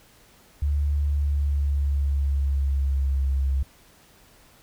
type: tone with pitch glide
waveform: sine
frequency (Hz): 72.4 to 67.55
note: D2 to C#2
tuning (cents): -24 to -44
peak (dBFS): -20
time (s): 0.62-3.63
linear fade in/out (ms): 5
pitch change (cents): -120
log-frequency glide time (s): 1.03-3.29
effects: pink hiss -55 dBFS RMS until 4.62 s